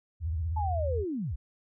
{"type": "tone with vibrato", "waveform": "sine", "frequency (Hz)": 81, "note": "E2", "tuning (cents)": -30, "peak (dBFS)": -28, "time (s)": [0.2, 1.05], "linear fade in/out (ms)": 50, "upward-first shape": "sine", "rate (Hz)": 16, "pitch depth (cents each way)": 170}
{"type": "linear sweep", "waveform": "sine", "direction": "down", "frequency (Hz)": [883, 44.75], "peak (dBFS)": -30, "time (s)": [0.56, 1.36], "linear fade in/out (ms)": 10}
{"effects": []}